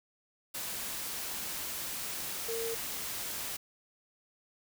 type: tone in noise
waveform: sine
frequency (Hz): 457.2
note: A#4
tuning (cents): -34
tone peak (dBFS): -34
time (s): 2.48-2.75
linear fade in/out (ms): 10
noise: white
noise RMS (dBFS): -38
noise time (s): 0.54-3.57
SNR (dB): +1
effects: none